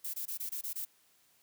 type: noise bursts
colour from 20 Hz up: violet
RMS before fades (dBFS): -38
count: 7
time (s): 0.04-0.852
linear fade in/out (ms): 10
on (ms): 98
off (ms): 21
effects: white hiss -68 dBFS RMS until 1.42 s + high-pass 60 Hz 12 dB/octave